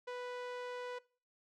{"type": "tone with low-pass filter", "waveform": "sawtooth", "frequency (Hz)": 494, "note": "B4", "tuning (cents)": 0, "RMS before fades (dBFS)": -43, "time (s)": [0.07, 0.99], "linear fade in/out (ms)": 10, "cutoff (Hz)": 4100, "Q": 0.51, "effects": ["noise-tail reverb RT60 0.4 s tail -22 dB re dry"]}